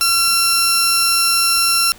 15% pulse tone pair together, 1358 / 5432 Hz, F6 / F8, -49 / -49 cents, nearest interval 2 octaves, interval 2400 cents, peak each -10 dBFS, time 0.01-1.92 s, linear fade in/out 0 ms, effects pink hiss -42 dBFS RMS until 1.98 s

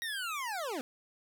25% pulse linear sweep, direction down, 1900 to 233.1 Hz, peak -31 dBFS, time 0.02-0.81 s, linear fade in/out 0 ms, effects none

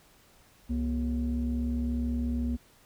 sine tone pair together, 67.3 / 239.8 Hz, C2 / A#3, +49 / +49 cents, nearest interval octave + minor seventh, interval 2200 cents, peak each -28 dBFS, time 0.69-2.57 s, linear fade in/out 20 ms, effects tanh soft clip ceiling -23 dBFS + pink hiss -60 dBFS RMS until 2.85 s

